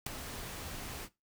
pink noise with ADSR envelope, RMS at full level -31 dBFS, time 0.06-1.09 s, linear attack 6 ms, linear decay 4 ms, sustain -12 dB, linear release 58 ms, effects noise-tail reverb RT60 0.2 s tail -17 dB re dry

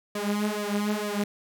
sawtooth tone with flanger, 207.7 Hz, G#3, in tune, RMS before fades -28 dBFS, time 0.15-1.24 s, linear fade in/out 5 ms, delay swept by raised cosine 1.7 to 5.8 ms, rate 2.2 Hz, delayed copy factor +0.95, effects none

